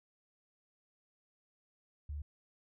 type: tone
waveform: sine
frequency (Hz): 73.42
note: D2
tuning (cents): 0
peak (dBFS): -38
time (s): 2.09-2.22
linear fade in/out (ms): 5
effects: none

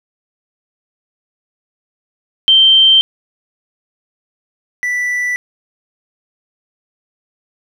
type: tone pair in turn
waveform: sine / triangle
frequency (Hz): 3130 / 1971.8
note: G7 / B6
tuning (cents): -3 / -3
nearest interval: minor sixth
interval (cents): 800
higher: first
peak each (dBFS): -5 / -13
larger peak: first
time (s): 2.48-3.01 / 4.83-5.36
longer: neither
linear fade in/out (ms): 0
effects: none

